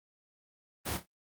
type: noise with echo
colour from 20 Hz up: pink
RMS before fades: -34 dBFS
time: 0.85-0.98 s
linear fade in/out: 20 ms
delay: 28 ms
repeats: 3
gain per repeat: -10 dB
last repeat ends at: 1.064 s
effects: high-pass 60 Hz 12 dB/octave + Opus 24 kbps